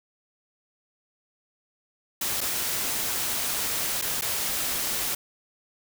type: noise with dropouts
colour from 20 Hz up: white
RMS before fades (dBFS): -28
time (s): 2.21-5.15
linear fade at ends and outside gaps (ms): 5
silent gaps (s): 2.407-2.412 / 4.015-4.021 / 4.212-4.22
effects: none